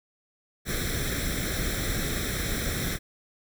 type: noise with comb filter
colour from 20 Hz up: pink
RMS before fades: -29 dBFS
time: 0.65-2.99 s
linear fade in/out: 50 ms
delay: 0.53 ms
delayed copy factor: +0.8
effects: none